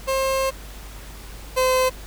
30% pulse tone pair in turn, 533 / 514.8 Hz, C5 / C5, +32 / -28 cents, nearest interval minor second, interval 60 cents, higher first, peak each -17 / -14 dBFS, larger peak second, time 0.07-0.51 / 1.56-1.9 s, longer first, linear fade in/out 20 ms, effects added 50 Hz sine -37 dBFS peak until 2.06 s + pink hiss -42 dBFS RMS until 2.06 s

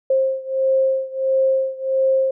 sine beating tone pair, 530 / 531.5 Hz, C5 / C5, +22 / +27 cents, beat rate 1.5 Hz, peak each -18 / -20 dBFS, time 0.1-2.31 s, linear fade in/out 5 ms, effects none

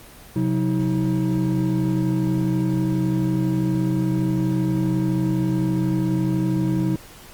triangle tone cluster, 130.1 / 182.2 / 318.4 Hz, C3 / F#3 / D#4, -9 / -26 / +40 cents, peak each -21 dBFS, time 0.36-6.96 s, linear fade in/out 2 ms, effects pink hiss -44 dBFS RMS until 7.33 s + Opus 24 kbps

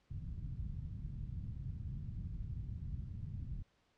white low-pass noise, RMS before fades -43 dBFS, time 0.1-3.63 s, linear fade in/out 10 ms, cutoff 140 Hz, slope 24 dB/octave, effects pink hiss -75 dBFS RMS until 3.97 s + low-pass 5000 Hz 12 dB/octave

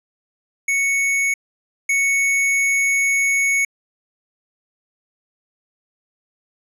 square tone pair in turn, 2217 / 2217 Hz, C#7 / C#7, 0 / 0 cents, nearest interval unison, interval 0 cents, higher neither, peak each -17 / -16 dBFS, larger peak second, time 0.68-1.34 / 1.89-3.65 s, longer second, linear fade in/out 5 ms, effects low-pass 12000 Hz 12 dB/octave

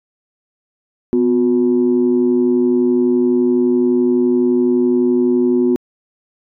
sine tone pair together, 250 / 361.8 Hz, B3 / F#4, +21 / -39 cents, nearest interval tritone, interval 640 cents, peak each -13 dBFS, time 1.13-5.76 s, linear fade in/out 0 ms, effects tanh soft clip ceiling -5 dBFS

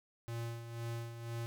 square tone with tremolo, 116.54 Hz, A#2, in tune, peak -38 dBFS, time 0.28-1.46 s, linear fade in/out 0 ms, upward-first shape sine, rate 2 Hz, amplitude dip 60%, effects none

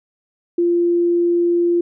sine tone, 345.7 Hz, F4, 18 cents flat, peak -13 dBFS, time 0.58-1.81 s, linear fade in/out 5 ms, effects none

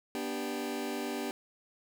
sawtooth chord, G major, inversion first, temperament just, 245 / 294 / 392 Hz, B3 / D4 / G4, -14 / +2 / 0 cents, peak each -34 dBFS, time 0.15-1.31 s, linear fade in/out 0 ms, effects 11-bit

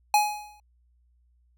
square tone with exponential decay, 838 Hz, G#5, 15 cents sharp, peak -16 dBFS, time 0.14-0.6 s, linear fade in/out 2 ms, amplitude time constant 100 ms, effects added 60 Hz sine -61 dBFS peak until 1.57 s

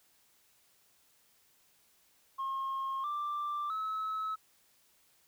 sine tone with pitch steps, 1075 / 1179.1 / 1293.3 Hz, C6 / D6 / E6, +47 / +7 / -33 cents, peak -31 dBFS, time 2.38-4.36 s, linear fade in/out 20 ms, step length 660 ms, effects tanh soft clip ceiling -31 dBFS + white hiss -68 dBFS RMS until 5.27 s

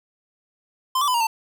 square tone with pitch steps, 1037 / 1154 / 1006 / 940 / 897 Hz, C6 / D6 / B5 / A#5 / A5, -16 / -31 / +32 / +14 / +33 cents, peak -19 dBFS, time 0.95-1.27 s, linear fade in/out 5 ms, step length 64 ms, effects 8-bit

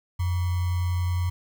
sine tone with sample-and-hold, 88.9 Hz, F2, 31 cents sharp, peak -22 dBFS, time 0.19-1.3 s, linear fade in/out 10 ms, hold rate 1050 Hz, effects none

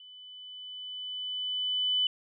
sine tone with level ramp, 3000 Hz, F#7, 23 cents sharp, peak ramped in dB -48 to -23 dBFS, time 0-2.07 s, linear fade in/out 2 ms, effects none

